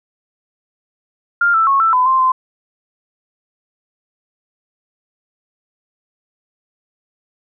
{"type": "tone with pitch steps", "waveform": "sine", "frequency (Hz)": [1400, 1325, 1098, 1328, 1008, 1050, 1035], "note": ["F6", "E6", "C#6", "E6", "B5", "C6", "C6"], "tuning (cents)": [4, 9, -17, 12, 35, 6, -19], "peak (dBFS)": -10, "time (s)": [1.41, 2.32], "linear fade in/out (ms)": 5, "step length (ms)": 130, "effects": []}